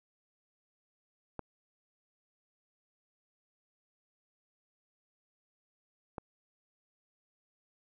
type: clicks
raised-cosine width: 1 ms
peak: -24 dBFS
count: 2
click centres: 1.393 / 6.182 s
effects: none